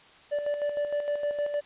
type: tone with tremolo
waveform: triangle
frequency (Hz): 584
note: D5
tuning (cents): -10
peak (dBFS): -23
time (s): 0.31-1.61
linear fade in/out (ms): 20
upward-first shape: square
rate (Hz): 6.5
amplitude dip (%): 50
effects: white hiss -54 dBFS RMS until 1.65 s + resampled to 8000 Hz